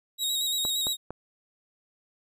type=tone with vibrato; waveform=sawtooth; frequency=3801 Hz; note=A#7; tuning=33 cents sharp; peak=-23 dBFS; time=0.18-0.97 s; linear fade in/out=50 ms; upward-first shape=square; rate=8.7 Hz; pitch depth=26 cents each way
type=clicks; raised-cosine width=1 ms; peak=-21 dBFS; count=3; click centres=0.651 / 0.869 / 1.106 s
effects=none